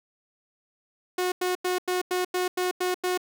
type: tone bursts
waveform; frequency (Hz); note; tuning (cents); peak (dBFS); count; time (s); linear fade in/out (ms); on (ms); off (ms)
sawtooth; 363.6; F#4; -30; -20; 9; 1.18-3.176; 5; 140; 92
effects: none